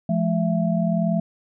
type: tone cluster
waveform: sine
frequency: 172.5 / 213.3 / 667 Hz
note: F3 / G#3 / E5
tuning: -21 / +46 / +20 cents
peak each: -21 / -23 / -26 dBFS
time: 0.09-1.2 s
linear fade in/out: 5 ms
effects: none